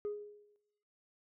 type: tone with exponential decay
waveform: sine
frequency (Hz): 415.3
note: G#4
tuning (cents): 0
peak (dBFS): -31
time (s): 0.05-0.56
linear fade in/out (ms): 0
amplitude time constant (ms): 110
effects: noise-tail reverb RT60 0.9 s tail -18 dB re dry + tanh soft clip ceiling -33 dBFS